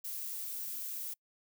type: noise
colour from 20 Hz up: violet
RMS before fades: -40 dBFS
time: 0.04-1.14 s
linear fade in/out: 10 ms
effects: noise-tail reverb RT60 0.1 s tail -26 dB re dry